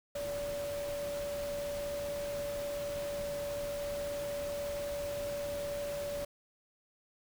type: tone in noise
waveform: sine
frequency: 575 Hz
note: D5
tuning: 37 cents flat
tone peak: -35 dBFS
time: 0.15-6.25 s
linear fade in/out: 5 ms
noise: pink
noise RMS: -45 dBFS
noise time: 0.15-6.25 s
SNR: +7 dB
effects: none